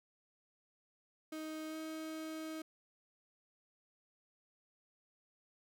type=tone with pitch glide; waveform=35% pulse; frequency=313.1 to 316.4 Hz; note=D#4 to D#4; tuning=+11 to +29 cents; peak=-40 dBFS; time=1.32-2.62 s; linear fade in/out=5 ms; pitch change=+18 cents; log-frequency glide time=1.69-1.76 s; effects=none